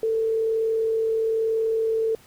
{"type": "tone with frequency modulation", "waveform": "sine", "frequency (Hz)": 446.8, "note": "A4", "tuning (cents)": 27, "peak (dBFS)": -20, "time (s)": [0.03, 2.15], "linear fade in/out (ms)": 2, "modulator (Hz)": 41.1, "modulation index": 0.2, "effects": ["pink hiss -53 dBFS RMS until 2.26 s"]}